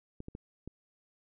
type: clicks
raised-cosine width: 3 ms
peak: -29 dBFS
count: 4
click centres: 0.204 / 0.284 / 0.351 / 0.676 s
effects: none